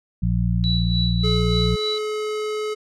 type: harmonic tone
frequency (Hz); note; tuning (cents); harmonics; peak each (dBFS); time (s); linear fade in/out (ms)
58.5; A#1; +7; 1 / 2 / 3; -22 / -22 / -22; 0.22-1.76; 10
type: tone with tremolo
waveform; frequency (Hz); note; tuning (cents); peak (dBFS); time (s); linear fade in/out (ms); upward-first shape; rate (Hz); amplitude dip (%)
sine; 3936; B7; -7; -22; 0.64-1.98; 0; sine; 3.4; 65
type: tone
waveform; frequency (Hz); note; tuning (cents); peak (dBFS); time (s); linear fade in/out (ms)
square; 426.9; G#4; +48; -24; 1.23-2.75; 20
effects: low-pass 7000 Hz 12 dB/octave

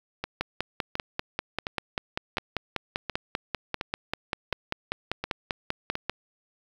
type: two click trains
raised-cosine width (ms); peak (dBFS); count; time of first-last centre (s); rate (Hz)
0.3; -11 / -14; 30 / 9; 0.41-6.096 / 0.24-5.954; 5.1 / 1.4
effects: 7-bit

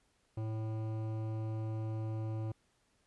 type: tone with hard clipping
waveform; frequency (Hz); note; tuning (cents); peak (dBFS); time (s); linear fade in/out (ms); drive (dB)
triangle; 110; A2; 0; -37; 0.37-2.52; 5; 18
effects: pink hiss -74 dBFS RMS until 3.06 s + resampled to 24000 Hz

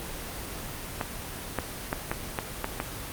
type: clicks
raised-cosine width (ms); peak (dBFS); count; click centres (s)
0.5; -12; 7; 1.012 / 1.587 / 1.929 / 2.115 / 2.388 / 2.644 / 2.801
effects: pink hiss -37 dBFS RMS until 3.12 s + Opus 24 kbps

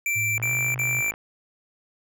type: tone bursts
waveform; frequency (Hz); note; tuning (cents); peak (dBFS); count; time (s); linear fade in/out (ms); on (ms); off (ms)
square; 2345; D7; -3; -23; 3; 0.06-1.11; 2; 320; 45
type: tone with pitch glide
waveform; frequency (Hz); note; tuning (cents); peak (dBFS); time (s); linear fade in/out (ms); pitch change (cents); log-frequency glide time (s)
sine; 111.8 to 127.68; A2 to C3; +28 to -42; -30; 0.15-1.02; 20; +230; 0.37-0.51
type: click train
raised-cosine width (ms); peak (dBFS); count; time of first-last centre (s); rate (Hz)
0.5; -22; 41; 0.38-1.139; 52.7
effects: none

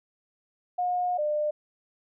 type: tone pair in turn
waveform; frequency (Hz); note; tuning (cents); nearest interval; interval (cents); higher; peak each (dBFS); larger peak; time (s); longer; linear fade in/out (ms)
sine; 719 / 600.3; F#5 / D5; -50 / +38; minor third; 312; first; -24; neither; 0.78-1.18 / 1.18-1.51; first; 10
effects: none

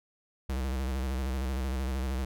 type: tone with vibrato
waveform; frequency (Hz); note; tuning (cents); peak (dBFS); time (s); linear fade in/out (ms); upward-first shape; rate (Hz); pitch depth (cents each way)
square; 65.41; C2; 0; -30; 0.49-2.25; 5; square; 13; 63
effects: none

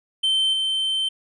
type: tone with level steps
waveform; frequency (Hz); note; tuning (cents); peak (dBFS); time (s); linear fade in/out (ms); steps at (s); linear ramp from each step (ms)
triangle; 3100; G7; -20; -16 / -19; 0.23-1.09; 10; 0.53; 5
effects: resampled to 24000 Hz

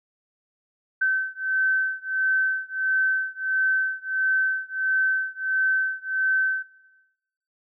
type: beating tone pair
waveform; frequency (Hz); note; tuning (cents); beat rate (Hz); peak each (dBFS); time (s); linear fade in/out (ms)
sine; 1537 / 1538.5; G6 / G6; -35 / -33; 1.5; -24; 1.01-6.63; 10
effects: noise-tail reverb RT60 1.0 s tail -17 dB re dry

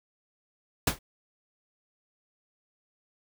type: noise with exponential decay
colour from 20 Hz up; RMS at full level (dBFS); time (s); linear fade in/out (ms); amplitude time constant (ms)
pink; -19; 0.87-0.99; 5; 26
effects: none

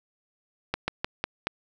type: slowing click train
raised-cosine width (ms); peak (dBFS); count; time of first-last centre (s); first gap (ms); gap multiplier
0.3; -10; 5; 0.74-1.47; 140; 1.18
effects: none

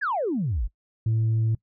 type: exponential sweep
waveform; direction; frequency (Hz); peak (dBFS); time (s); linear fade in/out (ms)
sine; down; 1782 to 40.76; -22; 0.01-0.68; 20
type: tone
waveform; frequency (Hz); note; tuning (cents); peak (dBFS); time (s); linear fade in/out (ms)
sine; 111.7; A2; +27; -18; 1.06-1.55; 5
effects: noise-tail reverb RT60 0.1 s tail -23 dB re dry + tanh soft clip ceiling -18 dBFS

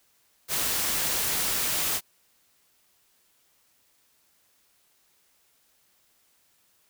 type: noise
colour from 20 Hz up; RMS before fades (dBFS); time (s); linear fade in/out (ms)
white; -27; 0.48-2.01; 50
effects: white hiss -66 dBFS RMS until 6.89 s

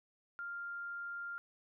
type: tone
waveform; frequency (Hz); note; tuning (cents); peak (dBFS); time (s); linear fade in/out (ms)
sine; 1396.9; F6; 0; -40; 0.39-1.38; 0
effects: none

